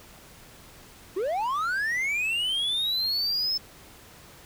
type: linear sweep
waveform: triangle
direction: up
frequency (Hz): 341.3 to 5274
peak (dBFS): -23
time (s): 1.16-3.58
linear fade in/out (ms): 10
effects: pink hiss -50 dBFS RMS until 4.45 s